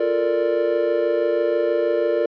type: chord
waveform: triangle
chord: Bb major seventh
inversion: second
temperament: equal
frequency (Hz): 349.2 / 440 / 466.2 / 587.3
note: F4 / A4 / Bb4 / D5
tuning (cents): 0 / 0 / 0 / 0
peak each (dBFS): -22 / -24 / -20 / -20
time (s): 0-2.26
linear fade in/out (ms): 5
effects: resampled to 11025 Hz